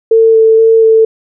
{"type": "tone with vibrato", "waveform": "sine", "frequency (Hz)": 447.1, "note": "A4", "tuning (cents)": 28, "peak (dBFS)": -3, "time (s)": [0.11, 1.05], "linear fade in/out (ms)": 5, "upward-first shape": "square", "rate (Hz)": 2.1, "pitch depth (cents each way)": 9, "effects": []}